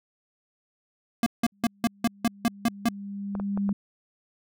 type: tone bursts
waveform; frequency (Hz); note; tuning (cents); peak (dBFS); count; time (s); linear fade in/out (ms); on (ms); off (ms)
square; 233.1; A#3; 0; -20; 9; 1.23-2.887; 2; 33; 170
type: tone with exponential growth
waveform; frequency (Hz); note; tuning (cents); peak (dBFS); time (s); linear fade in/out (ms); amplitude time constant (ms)
sine; 200; G3; +35; -22; 1.52-3.73; 5; 480
type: clicks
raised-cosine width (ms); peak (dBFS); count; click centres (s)
1; -21; 4; 3.352 / 3.399 / 3.575 / 3.692
effects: none